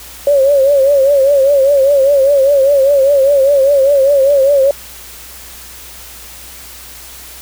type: tone with vibrato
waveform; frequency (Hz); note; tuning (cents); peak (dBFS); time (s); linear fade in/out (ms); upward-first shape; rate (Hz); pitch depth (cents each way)
sine; 554; C#5; -1; -6; 0.27-4.71; 2; triangle; 5; 97
effects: added 60 Hz sine -40 dBFS peak until 7.41 s + white hiss -33 dBFS RMS until 7.41 s